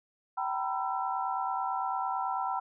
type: tone cluster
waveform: sine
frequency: 773 / 923 / 992 / 1340 Hz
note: G5 / A#5 / B5 / E6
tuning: -24 / -17 / +7 / +28 cents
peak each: -33 / -37 / -34 / -37 dBFS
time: 0.37-2.6 s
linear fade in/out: 10 ms
effects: none